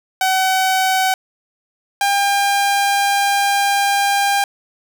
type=tone pair in turn; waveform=sawtooth; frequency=756 / 801 Hz; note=F#5 / G5; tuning=+37 / +37 cents; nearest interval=minor second; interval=100 cents; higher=second; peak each=-10 dBFS; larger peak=neither; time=0.21-1.14 / 2.01-4.44 s; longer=second; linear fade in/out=2 ms; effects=none